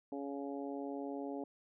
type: harmonic tone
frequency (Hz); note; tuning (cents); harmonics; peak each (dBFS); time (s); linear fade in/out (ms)
140; C#3; +18; 2 / 3 / 4 / 5 / 6; -41 / -45 / -47 / -49 / -51; 0.12-1.44; 2
effects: none